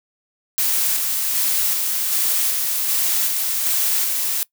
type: noise with tremolo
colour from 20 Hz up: blue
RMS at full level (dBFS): -19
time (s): 0.58-4.43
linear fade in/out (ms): 0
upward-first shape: square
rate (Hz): 1.3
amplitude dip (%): 25
effects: noise-tail reverb RT60 0.1 s tail -22 dB re dry